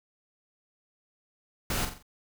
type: noise with echo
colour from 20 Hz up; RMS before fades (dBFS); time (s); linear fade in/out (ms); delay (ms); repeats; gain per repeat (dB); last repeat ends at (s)
pink; -30; 1.7-1.85; 2; 44; 4; -7; 2.026
effects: none